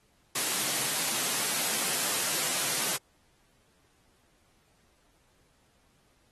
white high-pass noise, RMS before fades -29 dBFS, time 0.35-2.97 s, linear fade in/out 10 ms, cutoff 120 Hz, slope 96 dB/octave, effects pink hiss -68 dBFS RMS until 6.31 s + AAC 32 kbps

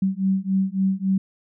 sine beating tone pair, 190 / 193.6 Hz, F#3 / G3, +46 / -21 cents, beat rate 3.6 Hz, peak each -22 dBFS, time 0.02-1.18 s, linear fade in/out 5 ms, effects none

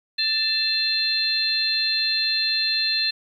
harmonic tone with a mistuned harmonic, 884 Hz, A5, 8 cents sharp, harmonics 2 / 3 / 4 / 5, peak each -30 / -29 / -29 / -21 dBFS, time 0.18-3.11 s, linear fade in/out 10 ms, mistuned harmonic 5, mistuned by -110 cents, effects 9-bit

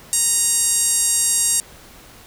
5% pulse tone with band-pass filter, 939 Hz, A#5, 12 cents sharp, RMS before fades -18 dBFS, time 0.13-1.6 s, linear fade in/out 0 ms, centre 8500 Hz, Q 2.7, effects pink hiss -44 dBFS RMS until 2.26 s

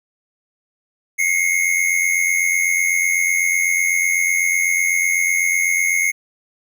square tone pair together, 2112 / 2200 Hz, C7 / C#7, +16 / -14 cents, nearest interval minor second, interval 70 cents, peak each -19 dBFS, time 1.18-6.12 s, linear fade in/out 20 ms, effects none

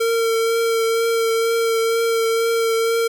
square tone with vibrato, 456.3 Hz, A#4, 37 cents flat, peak -17 dBFS, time 0-3.08 s, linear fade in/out 10 ms, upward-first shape triangle, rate 2.1 Hz, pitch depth 17 cents each way, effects none

